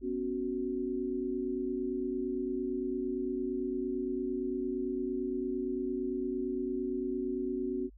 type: chord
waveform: sine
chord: B suspended second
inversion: none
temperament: equal with one note detuned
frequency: 246.9 / 275.7 / 370 Hz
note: B3 / C#4 / F#4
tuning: 0 / -9 / 0 cents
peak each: -37 / -36 / -34 dBFS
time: 0.01-7.9 s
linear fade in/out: 50 ms
effects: added 50 Hz sine -52 dBFS peak until 7.97 s